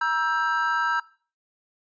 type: chord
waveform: triangle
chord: E diminished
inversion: second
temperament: just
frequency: 949.3 / 1318.5 / 1582.2 Hz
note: Bb5 / E6 / G6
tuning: +31 / 0 / +16 cents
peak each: -24 dBFS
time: 0.01-1 s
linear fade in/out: 5 ms
effects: noise-tail reverb RT60 0.4 s tail -20 dB re dry + resampled to 16000 Hz